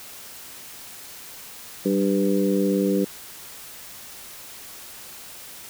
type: harmonic tone with a mistuned harmonic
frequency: 99 Hz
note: G2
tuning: 18 cents sharp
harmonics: 2 / 3 / 4 / 5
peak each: -22 / -24 / -25 / -26 dBFS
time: 1.85-3.05 s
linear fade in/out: 10 ms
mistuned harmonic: 2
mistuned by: -37 cents
effects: white hiss -41 dBFS RMS until 5.69 s